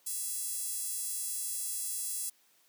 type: tone with high-pass filter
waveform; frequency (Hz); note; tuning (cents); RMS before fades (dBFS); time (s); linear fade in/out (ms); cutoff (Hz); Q
5% pulse; 671; E5; +31; -36; 0.06-2.3; 10; 11000; 1.9
effects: white hiss -67 dBFS RMS until 2.68 s + high-pass 200 Hz 12 dB/octave